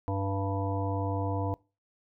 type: harmonic tone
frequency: 98 Hz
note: G2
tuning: in tune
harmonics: 1 / 3 / 5 / 7 / 9 / 10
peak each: -30 / -35 / -37 / -38 / -40 / -40 dBFS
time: 0.08-1.54 s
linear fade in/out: 0 ms
effects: noise-tail reverb RT60 0.3 s tail -23 dB re dry